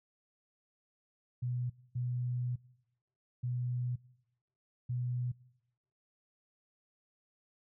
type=tone bursts at uneven times; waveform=sine; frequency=123.47 Hz; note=B2; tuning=in tune; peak=-32 dBFS; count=4; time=1.42-1.7 / 1.95-2.56 / 3.43-3.96 / 4.89-5.32 s; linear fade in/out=10 ms; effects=noise-tail reverb RT60 0.9 s tail -22 dB re dry